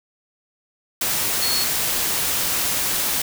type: tone in noise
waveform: sine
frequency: 4351 Hz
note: C#8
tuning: 33 cents flat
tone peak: -22 dBFS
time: 1.42-1.64 s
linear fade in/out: 5 ms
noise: white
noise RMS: -22 dBFS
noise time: 1.01-3.22 s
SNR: -3 dB
effects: none